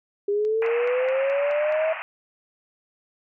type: linear sweep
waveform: sine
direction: up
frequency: 401.7 to 645 Hz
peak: -20 dBFS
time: 0.28-1.93 s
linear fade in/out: 5 ms
type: click train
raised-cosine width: 0.2 ms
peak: -29 dBFS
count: 7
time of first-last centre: 0.45-1.724 s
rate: 4.71 Hz
type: band-pass noise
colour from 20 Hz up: white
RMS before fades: -33 dBFS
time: 0.62-2.02 s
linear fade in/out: 0 ms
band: 580 to 2700 Hz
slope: 96 dB/octave
effects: none